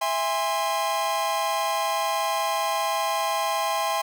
45% pulse chord, E augmented, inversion none, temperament equal with one note detuned, 659.3 / 817.8 / 1046.5 Hz, E5 / G#5 / B#5, 0 / -27 / 0 cents, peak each -29 / -27 / -27 dBFS, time 0.01-4.02 s, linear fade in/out 10 ms, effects none

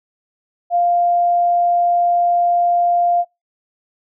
sine tone, 698.5 Hz, F5, in tune, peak -12 dBFS, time 0.7-3.25 s, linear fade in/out 50 ms, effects noise-tail reverb RT60 0.2 s tail -23 dB re dry

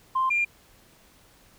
sine tone pair in turn, 1046.5 / 2397 Hz, C6 / D7, 0 / +35 cents, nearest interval octave + major second, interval 1435 cents, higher second, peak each -20 dBFS, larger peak neither, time 0.15-0.3 / 0.3-0.45 s, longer neither, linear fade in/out 10 ms, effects tanh soft clip ceiling -16 dBFS + pink hiss -57 dBFS RMS until 1.58 s

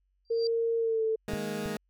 sine tone with exponential growth, 4715 Hz, D8, 6 cents sharp, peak -31 dBFS, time 0.25-0.47 s, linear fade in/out 1 ms, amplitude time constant 47 ms
sine tone with pitch glide, 459.7 to 442.5 Hz, A#4 to A4, -24 to +10 cents, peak -25 dBFS, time 0.3-1.16 s, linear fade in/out 10 ms, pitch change -66 cents, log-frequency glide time 0.78-1.03 s
20% pulse chord, D# suspended fourth, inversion none, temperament equal, 155.56 / 207.7 / 233.1 Hz, D#3 / G#3 / A#3, 0 / 0 / 0 cents, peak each -35 / -29 / -34 dBFS, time 1.28-1.77 s, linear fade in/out 2 ms
clicks, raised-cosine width 5 ms, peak -21 / -27 dBFS, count 2, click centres 1.336 / 1.659 s
effects added 47 Hz sine -70 dBFS peak until 1.89 s

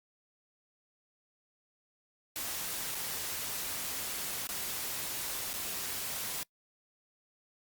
white noise with dropouts, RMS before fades -37 dBFS, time 2.36-6.43 s, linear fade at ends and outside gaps 0 ms, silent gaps 2.947-2.952 / 4.47-4.49 / 5.532-5.539 s, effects noise-tail reverb RT60 0.1 s tail -24 dB re dry + Opus 48 kbps

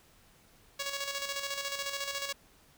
5% pulse tone with tremolo, 558 Hz, C#5, 11 cents sharp, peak -21 dBFS, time 0.79-2.33 s, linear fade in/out 10 ms, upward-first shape square, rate 14 Hz, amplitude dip 50%, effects pink hiss -62 dBFS RMS until 2.77 s

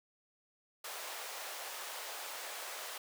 pink high-pass noise, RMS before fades -44 dBFS, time 0.84-2.98 s, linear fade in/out 5 ms, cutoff 540 Hz, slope 24 dB/octave, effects none

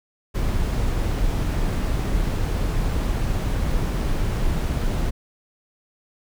brown noise, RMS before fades -22 dBFS, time 0.34-5.11 s, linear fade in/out 20 ms, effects none

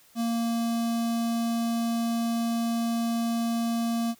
square tone with notch filter, 231.7 Hz, A#3, 10 cents flat, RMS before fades -27 dBFS, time 0.15-4.15 s, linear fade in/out 50 ms, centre 1900 Hz, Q 1.2, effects white hiss -58 dBFS RMS until 4.19 s

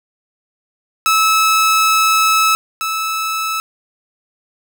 sawtooth tone pair in turn, 1301 / 1306.2 Hz, E6 / E6, -23 / -16 cents, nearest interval unison, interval 7 cents, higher second, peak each -7 / -14 dBFS, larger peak first, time 1.06-2.55 / 2.81-3.6 s, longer first, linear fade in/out 0 ms, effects none

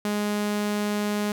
sawtooth tone, 207.7 Hz, G#3, in tune, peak -20 dBFS, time 0.05-1.32 s, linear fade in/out 2 ms, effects none

